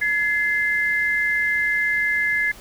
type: tone pair together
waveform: sine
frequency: 1702.1 / 2076 Hz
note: G#6 / C7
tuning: +42 / -14 cents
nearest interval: minor third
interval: 344 cents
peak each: -21 dBFS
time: 0.01-2.52 s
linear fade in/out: 10 ms
effects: pink hiss -44 dBFS RMS until 2.6 s